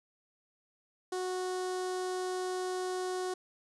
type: tone with notch filter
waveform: sawtooth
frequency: 367.9 Hz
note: F#4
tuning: 10 cents flat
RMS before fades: -35 dBFS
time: 1.12-3.34 s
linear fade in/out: 5 ms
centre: 2400 Hz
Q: 1.1
effects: resampled to 24000 Hz